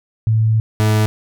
sine / 40% pulse tone pair in turn, 110.6 / 107.58 Hz, A2 / A2, +9 / -39 cents, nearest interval unison, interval 48 cents, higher first, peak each -11 dBFS, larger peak neither, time 0.27-0.6 / 0.8-1.06 s, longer first, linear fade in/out 0 ms, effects none

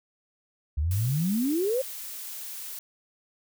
sine exponential sweep, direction up, 68.8 to 549 Hz, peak -23 dBFS, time 0.77-1.82 s, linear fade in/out 10 ms
blue noise, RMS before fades -38 dBFS, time 0.91-2.79 s, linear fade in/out 2 ms
effects none

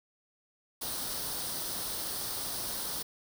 white noise with comb filter, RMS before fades -36 dBFS, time 0.81-3.03 s, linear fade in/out 10 ms, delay 0.21 ms, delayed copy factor +0.6, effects none

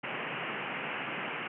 white band-pass noise, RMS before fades -37 dBFS, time 0.03-1.48 s, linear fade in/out 10 ms, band 120 to 2900 Hz, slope 96 dB/octave, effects none

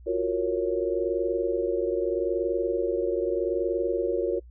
sine chord, Gb major seventh, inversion third, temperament equal, 349.2 / 370 / 466.2 / 554.4 Hz, F4 / Gb4 / Bb4 / Db5, 0 / 0 / 0 / 0 cents, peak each -29 / -29 / -28 / -30 dBFS, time 0.06-4.4 s, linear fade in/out 20 ms, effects noise-tail reverb RT60 0.1 s tail -25 dB re dry + added 60 Hz sine -45 dBFS peak until 4.5 s

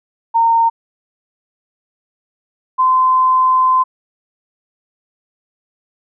sine tone pair in turn, 918 / 1030.4 Hz, A#5 / C6, -27 / -27 cents, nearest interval major second, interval 200 cents, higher second, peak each -9 dBFS, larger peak neither, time 0.34-0.7 / 2.78-3.84 s, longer second, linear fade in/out 20 ms, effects none

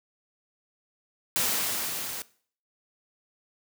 white noise with level ramp, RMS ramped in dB -25 to -36 dBFS, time 1.36-2.22 s, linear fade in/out 0 ms, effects noise-tail reverb RT60 0.5 s tail -20 dB re dry + high-pass 100 Hz 12 dB/octave

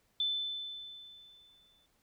sine tone with exponential decay, 3520 Hz, A7, in tune, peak -28 dBFS, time 0.2-1.86 s, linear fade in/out 2 ms, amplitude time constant 360 ms, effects pink hiss -73 dBFS RMS until 2.02 s

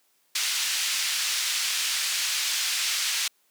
white band-pass noise, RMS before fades -27 dBFS, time 0.35-3.28 s, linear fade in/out 5 ms, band 2100 to 5900 Hz, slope 12 dB/octave, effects white hiss -67 dBFS RMS until 3.5 s + high-pass 200 Hz 12 dB/octave

